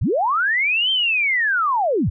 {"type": "linear two-way sweep", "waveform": "sine", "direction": "up then down", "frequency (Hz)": [52.4, 3168, 52.4], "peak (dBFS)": -16, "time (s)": [0.01, 2.1], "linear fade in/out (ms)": 10, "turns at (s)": 0.91, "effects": []}